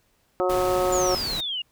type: harmonic tone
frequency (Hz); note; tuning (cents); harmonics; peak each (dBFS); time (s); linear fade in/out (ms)
182.5; F#3; -24; 2 / 3 / 4 / 5 / 6 / 7; -24 / -24 / -28 / -34 / -36 / -30; 0.4-1.15; 0
type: noise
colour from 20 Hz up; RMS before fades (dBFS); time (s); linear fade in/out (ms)
pink; -33; 0.49-1.41; 10
type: exponential sweep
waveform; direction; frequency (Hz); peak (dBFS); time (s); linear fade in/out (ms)
sine; down; 7150 to 2794; -26; 0.92-1.62; 5
effects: pink hiss -66 dBFS RMS until 1.71 s